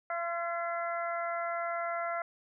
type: harmonic tone with a mistuned harmonic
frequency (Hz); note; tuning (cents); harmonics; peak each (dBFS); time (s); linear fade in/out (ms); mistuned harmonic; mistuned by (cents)
340.2; F4; -45; 2 / 3 / 4 / 5 / 6; -34 / -44 / -36 / -46 / -42; 0.1-2.22; 2; 3; +28
effects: none